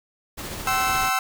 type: noise with tremolo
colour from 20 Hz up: pink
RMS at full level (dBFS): -32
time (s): 0.37-1.1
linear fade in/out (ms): 20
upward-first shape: sine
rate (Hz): 14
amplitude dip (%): 25
type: chord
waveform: 30% pulse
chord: C major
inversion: second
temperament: equal with one note detuned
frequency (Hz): 766.1 / 1046.5 / 1318.5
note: G5 / C6 / E6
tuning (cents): -40 / 0 / 0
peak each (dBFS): -22 / -25 / -21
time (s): 0.67-1.19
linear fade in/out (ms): 2
effects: none